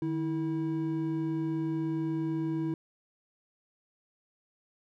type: tone pair together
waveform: triangle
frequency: 152.7 / 323.8 Hz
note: D#3 / E4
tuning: -32 / -31 cents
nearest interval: octave + minor second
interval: 1301 cents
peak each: -32 / -28 dBFS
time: 0.02-2.74 s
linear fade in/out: 2 ms
effects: none